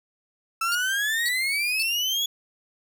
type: exponential sweep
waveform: 35% pulse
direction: up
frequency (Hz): 1318.5 to 3404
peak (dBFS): -21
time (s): 0.61-2.26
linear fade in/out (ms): 5
type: tone bursts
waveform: sawtooth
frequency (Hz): 4441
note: C#8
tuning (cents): +2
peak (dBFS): -23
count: 3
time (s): 0.72-1.824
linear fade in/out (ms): 0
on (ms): 28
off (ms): 510
effects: none